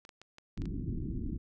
clicks, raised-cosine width 0.2 ms, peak -33 dBFS, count 7, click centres 0.051 / 0.092 / 0.216 / 0.384 / 0.576 / 0.619 / 0.656 s
pink low-pass noise, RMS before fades -36 dBFS, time 0.57-1.38 s, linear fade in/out 10 ms, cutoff 330 Hz, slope 48 dB/octave
effects none

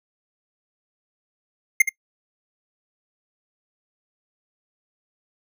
square tone with echo, 2113 Hz, C7, 16 cents sharp, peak -11 dBFS, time 1.8-1.82 s, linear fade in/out 5 ms, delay 72 ms, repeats 1, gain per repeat -9 dB, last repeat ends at 1.892 s, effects noise-tail reverb RT60 0.1 s tail -23 dB re dry

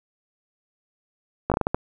slowing click train, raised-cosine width 1 ms, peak -7 dBFS, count 7, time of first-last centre 1.5-1.745 s, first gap 17 ms, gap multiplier 1.35, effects 8-bit

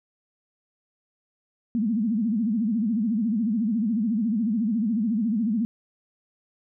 sine tone with vibrato, 220.5 Hz, A3, 4 cents sharp, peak -21 dBFS, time 1.75-5.65 s, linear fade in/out 0 ms, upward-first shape sine, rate 14 Hz, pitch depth 170 cents each way, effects none

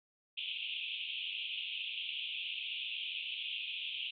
pink band-pass noise, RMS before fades -40 dBFS, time 0.37-4.11 s, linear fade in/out 10 ms, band 2500 to 3500 Hz, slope 96 dB/octave, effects MP3 64 kbps

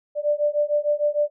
sine beating tone pair, 587.3 / 593.9 Hz, D5 / D5, 0 / +19 cents, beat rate 6.6 Hz, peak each -22 dBFS, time 0.15-1.3 s, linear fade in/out 50 ms, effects none

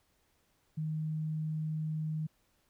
sine tone, 155.9 Hz, D#3, 4 cents sharp, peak -32 dBFS, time 0.77-2.27 s, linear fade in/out 10 ms, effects pink hiss -73 dBFS RMS until 2.69 s

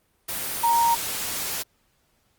sine tone in noise, 933 Hz, A#5, 1 cent sharp, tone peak -17 dBFS, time 0.63-0.95 s, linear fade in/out 10 ms, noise white, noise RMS -29 dBFS, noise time 0.28-1.63 s, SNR +9 dB, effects pink hiss -67 dBFS RMS until 2.38 s + Opus 32 kbps

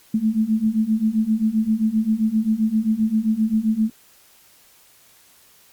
sine beating tone pair, 214.8 / 222.4 Hz, A3 / A3, -41 / +19 cents, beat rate 7.6 Hz, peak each -21 / -19 dBFS, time 0.14-3.9 s, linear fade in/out 5 ms, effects white hiss -53 dBFS RMS until 5.72 s + Opus 48 kbps

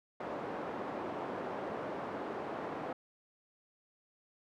pink band-pass noise, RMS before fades -40 dBFS, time 0.2-2.93 s, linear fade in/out 5 ms, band 310 to 1000 Hz, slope 12 dB/octave, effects none

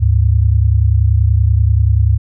sine tone pair together, 73.42 / 103.83 Hz, D2 / G#2, 0 / 0 cents, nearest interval tritone, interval 600 cents, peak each -11 dBFS, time 0-2.18 s, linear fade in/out 20 ms, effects none

